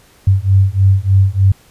sine beating tone pair, 95.2 / 98.5 Hz, F#2 / G2, +50 / +9 cents, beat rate 3.3 Hz, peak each -11 dBFS, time 0.27-1.52 s, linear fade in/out 5 ms, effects pink hiss -48 dBFS RMS until 1.7 s + resampled to 32000 Hz

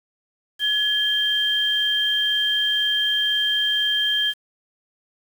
sine tone pair together, 1700 / 3171 Hz, G#6 / G7, +40 / +19 cents, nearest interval major seventh, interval 1079 cents, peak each -25 / -19 dBFS, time 0.59-4.34 s, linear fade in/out 50 ms, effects 7-bit

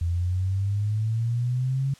sine exponential sweep, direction up, 83.7 to 138.59 Hz, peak -22 dBFS, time 0.01-1.94 s, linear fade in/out 5 ms, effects white hiss -54 dBFS RMS until 1.99 s + low-pass 8000 Hz 12 dB/octave

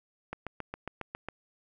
click train, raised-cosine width 0.5 ms, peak -21 dBFS, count 8, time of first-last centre 0.33-1.286 s, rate 7.32 Hz, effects none

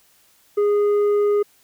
sine tone with tanh clipping, 412.1 Hz, G#4, 13 cents flat, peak -16 dBFS, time 0.57-1.43 s, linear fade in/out 10 ms, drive 5 dB, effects white hiss -57 dBFS RMS until 1.63 s

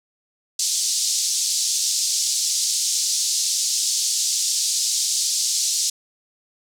white band-pass noise, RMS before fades -22 dBFS, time 0.59-5.9 s, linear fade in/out 5 ms, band 4400 to 7700 Hz, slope 24 dB/octave, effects none

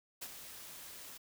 white noise with ADSR envelope, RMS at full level -42 dBFS, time 0.21-1.18 s, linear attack 16 ms, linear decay 51 ms, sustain -8 dB, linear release 13 ms, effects none

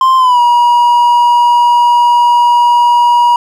triangle tone with pitch glide, 1046.5 to 959.6 Hz, C6 to A#5, 0 to +50 cents, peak -3 dBFS, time 0.01-3.36 s, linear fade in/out 2 ms, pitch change -150 cents, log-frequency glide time 0.17-0.4 s, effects none

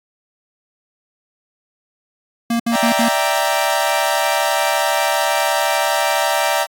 square tone bursts, 233.1 Hz, A#3, in tune, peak -16 dBFS, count 4, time 2.5-3.086 s, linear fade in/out 5 ms, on 97 ms, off 66 ms
sawtooth chord, E half-diminished seventh, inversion third, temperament equal, 587.3 / 659.3 / 784 / 932.3 Hz, D5 / E5 / G5 / Bb5, 0 / 0 / 0 / 0 cents, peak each -17 dBFS, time 2.71-6.67 s, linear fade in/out 50 ms
effects AAC 64 kbps

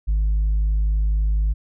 sine tone with tanh clipping, 52 Hz, G#1, 3 cents sharp, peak -17 dBFS, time 0.07-1.54 s, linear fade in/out 20 ms, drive 1 dB, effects none

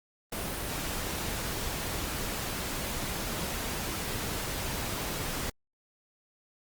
pink noise, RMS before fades -34 dBFS, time 0.32-5.5 s, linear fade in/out 5 ms, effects Opus 32 kbps

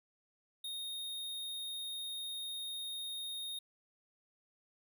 square tone, 3708 Hz, A#7, 10 cents flat, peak -40 dBFS, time 0.64-3.59 s, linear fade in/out 5 ms, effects none

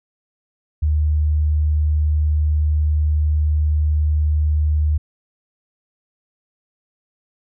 sine tone, 75.9 Hz, D#2, 42 cents flat, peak -14 dBFS, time 0.82-4.98 s, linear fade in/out 10 ms, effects none

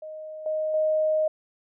sine tone with level steps, 622.3 Hz, D#5, in tune, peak -35 / -24 / -20 dBFS, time 0.02-1.28 s, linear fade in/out 5 ms, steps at 0.46 / 0.74 s, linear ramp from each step 2 ms, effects none

